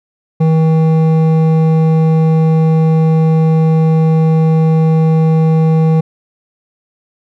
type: tone with hard clipping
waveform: sine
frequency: 160 Hz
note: D#3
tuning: 49 cents sharp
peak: -9 dBFS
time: 0.4-6.01 s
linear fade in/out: 10 ms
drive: 10 dB
effects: none